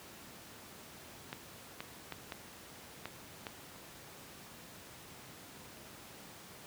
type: clicks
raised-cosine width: 0.3 ms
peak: -24 dBFS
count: 6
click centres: 1.329 / 1.805 / 2.123 / 2.322 / 3.056 / 3.468 s
effects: pink hiss -52 dBFS RMS until 6.66 s + high-pass 100 Hz 12 dB/octave